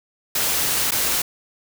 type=noise with dropouts; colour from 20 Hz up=white; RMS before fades=-21 dBFS; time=0.35-1.22 s; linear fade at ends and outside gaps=5 ms; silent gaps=0.909-0.918 s; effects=none